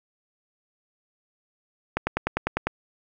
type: click train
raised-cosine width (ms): 0.5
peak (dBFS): -8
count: 8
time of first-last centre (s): 1.97-2.67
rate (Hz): 10
effects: none